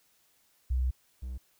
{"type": "tone pair in turn", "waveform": ["sine", "triangle"], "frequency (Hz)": [63.5, 63.13], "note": ["B1", "B1"], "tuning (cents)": [49, 39], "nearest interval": "unison", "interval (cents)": 10, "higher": "first", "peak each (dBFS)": [-25, -33], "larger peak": "first", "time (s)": [[0.7, 0.91], [1.22, 1.38]], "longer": "first", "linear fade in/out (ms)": 10, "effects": ["white hiss -68 dBFS RMS until 1.59 s"]}